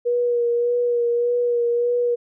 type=tone with vibrato; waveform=sine; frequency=479.3 Hz; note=A#4; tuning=48 cents sharp; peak=-17 dBFS; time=0.05-2.16 s; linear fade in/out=20 ms; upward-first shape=sine; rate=1.7 Hz; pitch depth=22 cents each way; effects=none